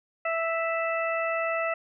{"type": "harmonic tone", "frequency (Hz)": 659.3, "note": "E5", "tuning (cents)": 0, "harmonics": [1, 2, 3, 4], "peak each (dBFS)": [-28, -31, -33, -34], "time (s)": [0.25, 1.74], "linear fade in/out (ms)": 5, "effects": []}